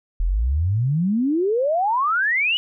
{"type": "exponential sweep", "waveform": "sine", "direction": "up", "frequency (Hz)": [38.6, 3006], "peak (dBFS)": -17, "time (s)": [0.2, 2.57], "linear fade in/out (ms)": 0, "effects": []}